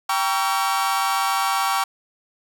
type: chord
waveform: 40% pulse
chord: G diminished seventh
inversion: none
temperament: just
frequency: 784 / 940.8 / 1128.9 / 1354.7 Hz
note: G5 / Bb5 / Db6 / Fb6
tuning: 0 / +16 / +31 / +47 cents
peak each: -23 / -26 / -23 / -26 dBFS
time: 0.09-1.84 s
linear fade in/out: 5 ms
effects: none